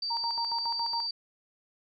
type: tone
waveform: sine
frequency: 4639 Hz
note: D8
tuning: 22 cents flat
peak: -30 dBFS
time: 0.02-1.11 s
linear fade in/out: 5 ms
type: tone with tremolo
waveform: sine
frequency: 932.3 Hz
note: A#5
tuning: in tune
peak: -30 dBFS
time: 0.1-1.07 s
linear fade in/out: 10 ms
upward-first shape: square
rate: 7.2 Hz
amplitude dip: 80%
effects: none